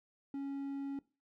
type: tone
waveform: triangle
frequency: 277.2 Hz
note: C#4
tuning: in tune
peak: -35 dBFS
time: 0.34-0.99 s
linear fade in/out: 2 ms
effects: noise-tail reverb RT60 0.3 s tail -19 dB re dry